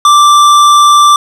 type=tone with hard clipping; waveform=triangle; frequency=1174.7 Hz; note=D6; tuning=in tune; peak=-4 dBFS; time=0.05-1.16 s; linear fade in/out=2 ms; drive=17 dB; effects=none